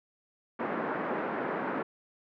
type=band-pass noise; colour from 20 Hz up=pink; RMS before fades=-33 dBFS; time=0.59-1.83 s; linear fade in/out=10 ms; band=210 to 1700 Hz; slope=24 dB/octave; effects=none